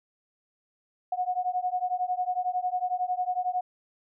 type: beating tone pair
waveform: sine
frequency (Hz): 723 / 734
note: F#5 / F#5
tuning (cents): -40 / -14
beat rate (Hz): 11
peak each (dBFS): -29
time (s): 1.12-3.61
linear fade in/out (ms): 5
effects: none